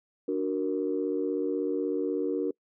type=chord; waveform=sine; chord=D augmented; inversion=none; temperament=equal; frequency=293.7 / 370 / 466.2 Hz; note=D4 / F#4 / A#4; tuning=0 / 0 / 0 cents; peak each=-30 dBFS; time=0.28-2.51 s; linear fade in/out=5 ms; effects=noise-tail reverb RT60 0.1 s tail -25 dB re dry + tanh soft clip ceiling -17 dBFS